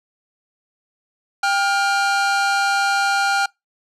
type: tone pair together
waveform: 45% pulse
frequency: 793 / 1413 Hz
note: G5 / F6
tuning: +20 / +20 cents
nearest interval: minor seventh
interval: 1000 cents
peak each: -19 dBFS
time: 1.43-3.46 s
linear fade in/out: 5 ms
effects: noise-tail reverb RT60 0.2 s tail -26 dB re dry + low-pass 7000 Hz 12 dB/octave